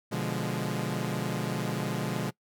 sawtooth chord, B diminished seventh, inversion none, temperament equal, 123.47 / 146.83 / 174.61 / 207.7 Hz, B2 / D3 / F3 / Ab3, 0 / 0 / 0 / 0 cents, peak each -31 dBFS, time 0.11-2.31 s, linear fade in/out 20 ms, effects noise-tail reverb RT60 0.1 s tail -22 dB re dry

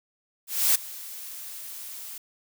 blue noise with ADSR envelope, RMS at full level -19 dBFS, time 0.47-2.18 s, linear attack 280 ms, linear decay 10 ms, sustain -20 dB, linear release 4 ms, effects none

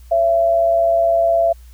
sine tone pair together, 551.7 / 671 Hz, C#5 / E5, -8 / +31 cents, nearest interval minor third, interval 339 cents, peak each -23 / -12 dBFS, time 0.11-1.53 s, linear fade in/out 10 ms, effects added 60 Hz sine -38 dBFS peak until 1.73 s + white hiss -54 dBFS RMS until 1.73 s

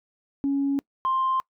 sine tone pair in turn, 278 / 1049.6 Hz, C#4 / C6, +5 / +5 cents, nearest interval octave + major seventh, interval 2300 cents, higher second, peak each -20 dBFS, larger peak neither, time 0.44-0.79 / 1.05-1.4 s, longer neither, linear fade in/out 0 ms, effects noise-tail reverb RT60 0.1 s tail -25 dB re dry + tanh soft clip ceiling -17 dBFS

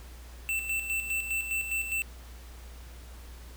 square tone with tremolo, 2671 Hz, E7, 22 cents sharp, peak -28 dBFS, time 0.49-2.02 s, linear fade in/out 0 ms, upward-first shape square, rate 4.9 Hz, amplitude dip 55%, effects added 60 Hz sine -44 dBFS peak until 3.56 s + pink hiss -53 dBFS RMS until 3.56 s

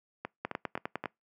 two click trains, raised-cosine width 0.5 ms, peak -20 / -17 dBFS, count 4 / 7, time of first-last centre 0.25-1.039 / 0.45-1.057 s, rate 3.8 / 9.88 Hz, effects noise-tail reverb RT60 0.2 s tail -26 dB re dry + high-pass 150 Hz 12 dB/octave

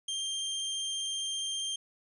sawtooth tone with vibrato, 3177 Hz, G7, 23 cents sharp, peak -29 dBFS, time 0.08-1.76 s, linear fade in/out 5 ms, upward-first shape triangle, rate 15 Hz, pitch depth 8 cents each way, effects resampled to 24000 Hz

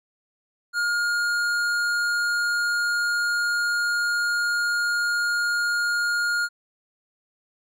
sine tone with tanh clipping, 1421 Hz, F6, 30 cents sharp, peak -23 dBFS, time 0.73-6.49 s, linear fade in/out 50 ms, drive 14 dB, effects none

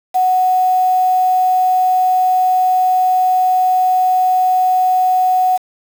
sine tone with quantisation, 740 Hz, F#5, in tune, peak -10 dBFS, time 0.14-5.58 s, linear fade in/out 20 ms, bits 5, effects none

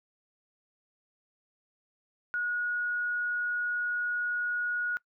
sine tone, 1451 Hz, F#6, 34 cents flat, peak -28 dBFS, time 2.34-4.97 s, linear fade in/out 0 ms, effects noise-tail reverb RT60 0.1 s tail -22 dB re dry

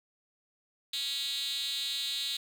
5% pulse tone with high-pass filter, 277.2 Hz, C#4, in tune, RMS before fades -34 dBFS, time 0.93-2.37 s, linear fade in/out 5 ms, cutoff 3900 Hz, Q 6.2, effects none

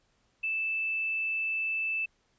sine tone, 2637 Hz, E7, in tune, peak -28 dBFS, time 0.43-2.06 s, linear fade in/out 10 ms, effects pink hiss -71 dBFS RMS until 2.38 s + resampled to 16000 Hz

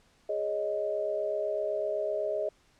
sine chord, Ab suspended fourth, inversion none, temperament equal, 415.3 / 554.4 / 622.3 Hz, Ab4 / Db5 / Eb5, 0 / 0 / 0 cents, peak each -34 / -36 / -30 dBFS, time 0.29-2.49 s, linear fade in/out 5 ms, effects pink hiss -65 dBFS RMS until 2.79 s + low-pass 8000 Hz 12 dB/octave

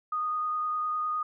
sine tone with vibrato, 1236 Hz, D#6, 12 cents flat, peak -27 dBFS, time 0.12-1.23 s, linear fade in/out 5 ms, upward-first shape triangle, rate 9.8 Hz, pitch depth 12 cents each way, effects none

